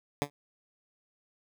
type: tone with exponential decay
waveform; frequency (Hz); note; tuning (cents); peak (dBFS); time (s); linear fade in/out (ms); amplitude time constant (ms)
10% pulse; 144.2; D3; -31; -15; 0.22-0.3; 0; 17
effects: none